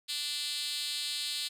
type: tone with high-pass filter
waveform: 5% pulse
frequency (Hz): 293.7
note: D4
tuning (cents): 0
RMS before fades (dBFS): -35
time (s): 0.08-1.49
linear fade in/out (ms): 20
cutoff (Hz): 4200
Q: 3
effects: resampled to 32000 Hz